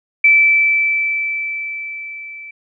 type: tone with level ramp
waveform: sine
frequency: 2321 Hz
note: D7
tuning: 21 cents flat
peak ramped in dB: -6 to -31 dBFS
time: 0.24-2.51 s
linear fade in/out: 5 ms
effects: none